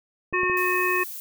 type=clicks; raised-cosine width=2 ms; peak=-22 dBFS; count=3; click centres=0.327 / 0.433 / 0.498 s
type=harmonic tone; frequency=363.9 Hz; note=F#4; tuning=29 cents flat; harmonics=1 / 3 / 5 / 7; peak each=-26 / -26 / -26 / -26 dBFS; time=0.33-1.04 s; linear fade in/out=10 ms
type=noise; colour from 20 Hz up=violet; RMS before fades=-36 dBFS; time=0.57-1.2 s; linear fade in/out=0 ms
effects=none